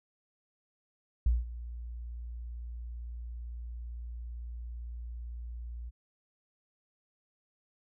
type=tone with ADSR envelope; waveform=sine; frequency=58.9 Hz; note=A#1; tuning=19 cents sharp; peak=-21 dBFS; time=1.26-5.91 s; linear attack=4 ms; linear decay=180 ms; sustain=-17 dB; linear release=29 ms; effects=none